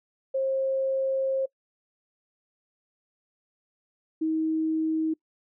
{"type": "tone pair in turn", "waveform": "sine", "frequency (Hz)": [534, 317.5], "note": ["C5", "D#4"], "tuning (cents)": [35, 35], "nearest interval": "major sixth", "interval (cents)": 900, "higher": "first", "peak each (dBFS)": -23, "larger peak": "neither", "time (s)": [[0.34, 1.46], [4.21, 5.14]], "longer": "first", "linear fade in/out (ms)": 10, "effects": ["noise-tail reverb RT60 0.1 s tail -24 dB re dry"]}